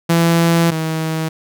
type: tone pair in turn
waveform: sawtooth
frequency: 167.7 / 159.83 Hz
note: E3 / D#3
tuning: +30 / +47 cents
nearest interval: minor second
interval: 83 cents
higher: first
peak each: -7 / -14 dBFS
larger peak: first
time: 0.09-0.71 / 0.71-1.29 s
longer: first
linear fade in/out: 10 ms
effects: none